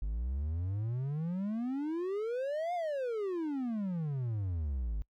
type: exponential two-way sweep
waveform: triangle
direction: up then down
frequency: 49 to 723 to 49 Hz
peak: -30 dBFS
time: 0.02-5.02 s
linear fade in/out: 0 ms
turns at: 2.74 s
effects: noise-tail reverb RT60 0.1 s tail -25 dB re dry